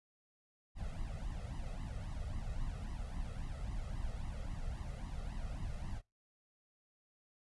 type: noise with flanger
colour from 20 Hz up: brown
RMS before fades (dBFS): -41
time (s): 0.75-6.02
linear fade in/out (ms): 50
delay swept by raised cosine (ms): 1 to 1.57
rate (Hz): 3.7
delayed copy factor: +1
effects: noise-tail reverb RT60 0.2 s tail -22 dB re dry + resampled to 24000 Hz